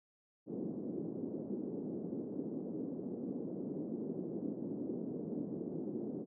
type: band-pass noise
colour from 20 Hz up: pink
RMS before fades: -41 dBFS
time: 0.46-6.26 s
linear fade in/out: 50 ms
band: 200 to 400 Hz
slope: 24 dB/octave
effects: none